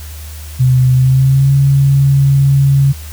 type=tone with pitch glide; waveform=sine; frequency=128.1 to 138.09 Hz; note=C3 to C#3; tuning=-36 to -6 cents; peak=-6 dBFS; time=0.59-2.93 s; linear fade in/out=20 ms; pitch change=+130 cents; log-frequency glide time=0.94-1.52 s; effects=added 76 Hz sine -26 dBFS peak until 3.12 s + white hiss -35 dBFS RMS until 3.12 s